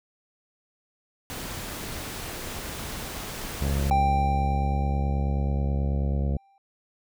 pink noise, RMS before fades -35 dBFS, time 1.3-3.9 s, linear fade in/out 0 ms
harmonic tone, 69.3 Hz, C#2, in tune, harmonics 1 / 2 / 3 / 4 / 5 / 6 / 7 / 8 / 9 / 10, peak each -24 / -29 / -33 / -42 / -43 / -45 / -42 / -41 / -53 / -46 dBFS, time 3.61-6.37 s, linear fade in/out 5 ms
triangle tone with exponential decay, 787 Hz, G5, 7 cents sharp, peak -17 dBFS, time 3.91-6.58 s, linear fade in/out 1 ms, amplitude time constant 580 ms
effects none

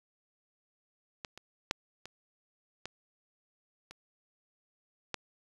clicks, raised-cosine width 0.2 ms, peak -21 / -30 / -11 / -27 / -21 / -30 / -16 dBFS, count 7, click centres 1.248 / 1.376 / 1.711 / 2.056 / 2.856 / 3.91 / 5.143 s, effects resampled to 24000 Hz + 8-bit

